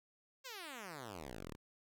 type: exponential sweep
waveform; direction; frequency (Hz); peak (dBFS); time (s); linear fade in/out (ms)
5% pulse; down; 554 to 32.7; -35; 0.44-1.56; 20
effects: none